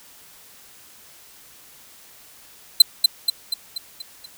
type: tone with echo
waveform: 40% pulse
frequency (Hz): 4063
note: B7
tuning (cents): +48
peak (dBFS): -3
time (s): 2.8-2.82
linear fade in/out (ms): 5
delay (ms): 240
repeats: 6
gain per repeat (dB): -5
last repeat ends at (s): 4.26
effects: white hiss -48 dBFS RMS until 4.37 s